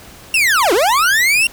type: linear two-way sweep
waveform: 40% pulse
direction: down then up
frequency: 2794 to 322.6 to 2794 Hz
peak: -10 dBFS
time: 0.34-1.47 s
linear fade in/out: 2 ms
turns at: 0.73 s
effects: pink hiss -39 dBFS RMS until 1.52 s